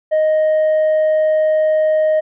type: tone with tanh clipping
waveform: sine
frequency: 622.3 Hz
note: D#5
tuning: in tune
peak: -12 dBFS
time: 0.11-2.21 s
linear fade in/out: 20 ms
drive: 2 dB
effects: none